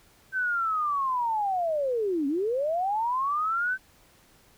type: linear two-way sweep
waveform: sine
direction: down then up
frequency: 1553 to 267.6 to 1553 Hz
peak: -24 dBFS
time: 0.32-3.78 s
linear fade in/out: 50 ms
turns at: 2.27 s
effects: pink hiss -59 dBFS RMS until 4.57 s